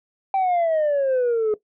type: exponential sweep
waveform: sine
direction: down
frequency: 784 to 420 Hz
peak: -15 dBFS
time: 0.34-1.54 s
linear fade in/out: 2 ms
effects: noise-tail reverb RT60 0.1 s tail -17 dB re dry + tanh soft clip ceiling -16 dBFS